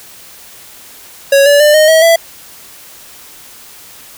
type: tone with pitch steps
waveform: square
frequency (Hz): 554.4 / 574.9 / 596.3 / 618.4 / 641.3 / 665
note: C#5 / D5 / D5 / D#5 / E5 / E5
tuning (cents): 0 / -37 / +26 / -11 / -48 / +15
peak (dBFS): -5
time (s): 1.32-2.16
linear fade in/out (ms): 5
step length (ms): 140
effects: white hiss -36 dBFS RMS until 4.17 s